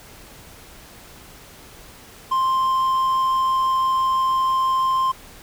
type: tone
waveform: triangle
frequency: 1049 Hz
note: C6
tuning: 4 cents sharp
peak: -15 dBFS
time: 2.31-5.12 s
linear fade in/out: 10 ms
effects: pink hiss -44 dBFS RMS until 5.42 s